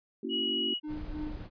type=chord; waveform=sine; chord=F# dominant seventh; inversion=first; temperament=equal with one note detuned; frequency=233.1 / 277.2 / 329.6 / 377.8 Hz; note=A#3 / C#4 / E4 / F#4; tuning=0 / 0 / 0 / +36 cents; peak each=-38 dBFS; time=0.23-0.74 s; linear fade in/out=5 ms
type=tone; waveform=sine; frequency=2911 Hz; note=F#7; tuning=29 cents flat; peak=-29 dBFS; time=0.29-0.8 s; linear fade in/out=50 ms
type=tone with tremolo; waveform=triangle; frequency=303.4 Hz; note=D#4; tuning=44 cents flat; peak=-32 dBFS; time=0.83-1.44 s; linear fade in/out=20 ms; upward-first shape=sine; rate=3.2 Hz; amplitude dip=85%
type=noise; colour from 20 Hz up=brown; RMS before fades=-40 dBFS; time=0.87-1.5 s; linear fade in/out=50 ms
effects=resampled to 11025 Hz